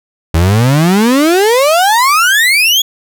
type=exponential sweep; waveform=35% pulse; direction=up; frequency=77.78 to 3413 Hz; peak=-5 dBFS; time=0.34-2.82 s; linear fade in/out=5 ms; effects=none